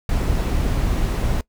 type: noise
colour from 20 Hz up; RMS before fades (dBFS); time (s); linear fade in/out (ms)
brown; -20; 0.09-1.41; 2
effects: noise-tail reverb RT60 0.1 s tail -21 dB re dry